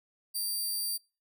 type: tone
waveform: 10% pulse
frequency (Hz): 4699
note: D8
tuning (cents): 0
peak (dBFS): -24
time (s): 0.34-0.98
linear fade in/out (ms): 20
effects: noise-tail reverb RT60 0.3 s tail -23 dB re dry